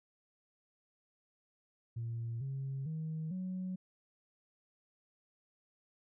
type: tone with pitch steps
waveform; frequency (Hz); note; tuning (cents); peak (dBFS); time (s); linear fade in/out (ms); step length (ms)
sine; 115.9 / 135.46 / 158.32 / 185.05; A#2 / C#3 / D#3 / F#3; -10 / -40 / +30 / 0; -35; 1.96-3.76; 10; 450
effects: tanh soft clip ceiling -33 dBFS